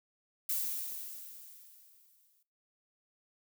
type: noise with exponential decay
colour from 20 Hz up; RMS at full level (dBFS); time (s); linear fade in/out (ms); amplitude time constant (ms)
violet; -32; 0.49-2.43; 5; 420
effects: noise-tail reverb RT60 0.3 s tail -19 dB re dry